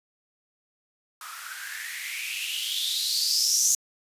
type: noise with band-pass filter sweep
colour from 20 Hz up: violet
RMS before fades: -28 dBFS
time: 1.21-3.75 s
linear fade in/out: 2 ms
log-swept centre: 1200 to 6500 Hz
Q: 7.3
effects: resampled to 32000 Hz